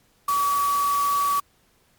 sine tone in noise, 1139 Hz, C#6, 47 cents sharp, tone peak -19 dBFS, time 0.28-1.4 s, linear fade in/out 5 ms, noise white, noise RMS -33 dBFS, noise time 0.28-1.4 s, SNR +11 dB, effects pink hiss -62 dBFS RMS until 1.98 s + MP3 96 kbps

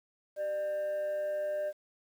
sine tone with frequency modulation, 599 Hz, D5, 34 cents sharp, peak -29 dBFS, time 0.36-1.73 s, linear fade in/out 50 ms, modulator 985 Hz, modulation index 0.22, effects tanh soft clip ceiling -28 dBFS + 10-bit

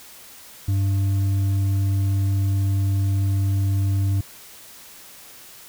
sine tone with hard clipping, 98 Hz, G2, in tune, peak -19 dBFS, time 0.68-4.21 s, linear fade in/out 5 ms, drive 4 dB, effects white hiss -44 dBFS RMS until 5.68 s

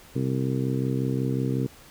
harmonic tone, 65.5 Hz, C2, 2 cents sharp, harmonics 2 / 3 / 4 / 5 / 6 / 7, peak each -26 / -32 / -29 / -34 / -35 / -35 dBFS, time 0.15-1.67 s, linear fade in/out 10 ms, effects pink hiss -50 dBFS RMS until 1.9 s

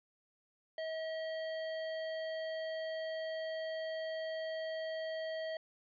square tone, 640 Hz, D#5, 49 cents sharp, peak -38 dBFS, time 0.78-5.57 s, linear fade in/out 2 ms, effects resampled to 11025 Hz + 13-bit

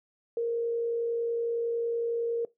sine tone with frequency modulation, 466.2 Hz, A#4, in tune, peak -26 dBFS, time 0.37-2.45 s, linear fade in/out 2 ms, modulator 50.9 Hz, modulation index 0.2, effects noise-tail reverb RT60 0.2 s tail -21 dB re dry

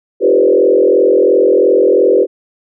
sine tone with frequency modulation, 440 Hz, A4, in tune, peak -6 dBFS, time 0.2-2.27 s, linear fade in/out 50 ms, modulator 42.9 Hz, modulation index 2.2, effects none

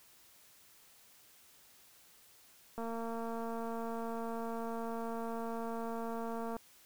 click train, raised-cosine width 1 ms, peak -28 dBFS, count 868, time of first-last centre 2.78-6.566 s, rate 229 Hz, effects white hiss -62 dBFS RMS until 6.85 s

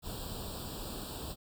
pink noise with comb filter, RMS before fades -41 dBFS, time 0.02-1.36 s, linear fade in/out 50 ms, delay 0.24 ms, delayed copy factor +1, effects none

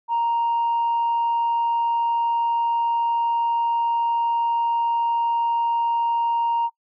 sine tone, 933 Hz, A#5, 1 cent sharp, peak -17 dBFS, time 0.08-6.7 s, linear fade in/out 50 ms, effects noise-tail reverb RT60 0.1 s tail -24 dB re dry + tanh soft clip ceiling -16 dBFS

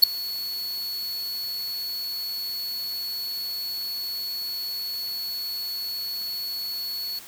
square tone with ADSR envelope, 4400 Hz, C#8, 14 cents flat, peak -6 dBFS, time 0.02-7.19 s, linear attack 16 ms, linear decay 3 ms, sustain -23 dB, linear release 4 ms, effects white hiss -44 dBFS RMS until 7.27 s

